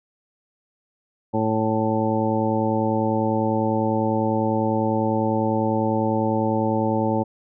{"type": "harmonic tone", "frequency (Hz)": 110, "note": "A2", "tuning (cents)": 0, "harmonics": [1, 2, 3, 4, 5, 7, 8], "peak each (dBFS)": [-27, -24, -26, -29, -26, -30, -27], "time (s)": [1.33, 7.24], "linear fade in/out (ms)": 20, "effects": []}